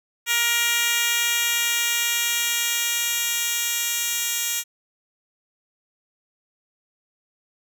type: tone with high-pass filter sweep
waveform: 10% pulse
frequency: 471.4 Hz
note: A#4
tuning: 19 cents sharp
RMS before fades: -23 dBFS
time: 0.26-4.64 s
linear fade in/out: 50 ms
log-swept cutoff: 2300 to 4600 Hz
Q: 0.79
effects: none